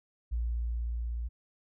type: tone with level ramp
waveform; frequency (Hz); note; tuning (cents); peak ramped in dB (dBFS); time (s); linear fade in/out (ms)
sine; 58.27; A#1; 0; -28 to -32; 0.31-1.29; 20
effects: none